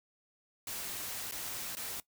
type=noise with dropouts; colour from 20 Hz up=white; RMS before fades=-40 dBFS; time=0.67-2 s; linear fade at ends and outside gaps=2 ms; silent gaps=1.312-1.321 / 1.752-1.769 s; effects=noise-tail reverb RT60 0.1 s tail -18 dB re dry